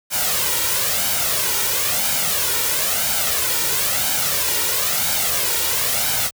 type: noise with flanger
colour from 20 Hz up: white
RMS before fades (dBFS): -20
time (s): 0.1-6.31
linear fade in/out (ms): 50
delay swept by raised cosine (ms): 1.3 to 2.15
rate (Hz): 1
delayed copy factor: +0.6
effects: high-pass 60 Hz 12 dB/octave